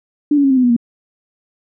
sine tone with pitch steps, 293.7 / 283 / 272.8 / 262.9 / 253.3 / 244.1 / 235.3 Hz, D4 / C#4 / C#4 / C4 / B3 / B3 / A#3, 0 / +36 / -28 / +8 / +44 / -20 / +16 cents, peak -9 dBFS, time 0.31-0.765 s, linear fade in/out 5 ms, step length 65 ms, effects none

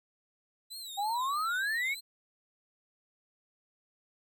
sawtooth tone with vibrato, 3951 Hz, B7, in tune, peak -38 dBFS, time 0.7-2.01 s, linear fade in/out 20 ms, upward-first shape triangle, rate 3.2 Hz, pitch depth 150 cents each way
sine exponential sweep, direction up, 776 to 2276 Hz, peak -29 dBFS, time 0.97-1.95 s, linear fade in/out 20 ms
effects none

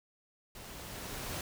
pink noise with level ramp, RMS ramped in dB -49 to -38 dBFS, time 0.55-1.41 s, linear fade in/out 2 ms, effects none

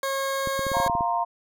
20% pulse tone, 543 Hz, C#5, 36 cents flat, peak -20 dBFS, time 0.03-0.88 s, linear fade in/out 2 ms
clicks, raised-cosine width 3 ms, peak -20 dBFS, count 10, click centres 0.473 / 0.593 / 0.667 / 0.717 / 0.769 / 0.801 / 0.864 / 0.898 / 0.952 / 1.008 s
sine chord, F suspended fourth, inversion none, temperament equal, 698.5 / 932.3 / 1046.5 Hz, F5 / Bb5 / C6, 0 / 0 / 0 cents, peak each -26 / -25 / -29 dBFS, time 0.73-1.25 s, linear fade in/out 20 ms
effects none

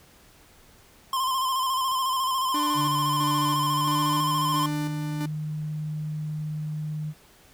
square tone with vibrato, 1046.5 Hz, C6, in tune, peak -24 dBFS, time 1.13-4.66 s, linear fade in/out 2 ms, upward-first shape square, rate 14 Hz, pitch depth 38 cents each way
45% pulse tone with tremolo, 296.4 Hz, D4, 16 cents sharp, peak -28 dBFS, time 2.54-5.26 s, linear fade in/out 5 ms, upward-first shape square, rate 1.5 Hz, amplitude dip 45%
sine tone with pitch glide, 145.8 to 153.05 Hz, D3 to D#3, -12 to -28 cents, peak -28 dBFS, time 2.74-7.14 s, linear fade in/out 50 ms, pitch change +84 cents, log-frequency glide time 3.66-4.2 s
effects pink hiss -55 dBFS RMS until 7.53 s

